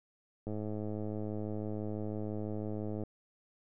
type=click train; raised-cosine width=2 ms; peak=-26 dBFS; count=273; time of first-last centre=0.47-3.036 s; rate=106 Hz; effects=none